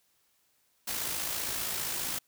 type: noise with amplitude modulation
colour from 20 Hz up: white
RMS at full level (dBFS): -32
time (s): 0.87-2.19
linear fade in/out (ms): 10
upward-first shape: sine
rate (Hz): 55.2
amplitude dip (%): 40
effects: white hiss -71 dBFS RMS until 2.27 s